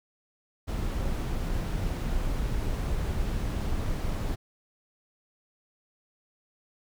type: noise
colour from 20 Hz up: brown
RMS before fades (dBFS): -29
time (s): 0.67-4.36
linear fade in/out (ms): 20
effects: none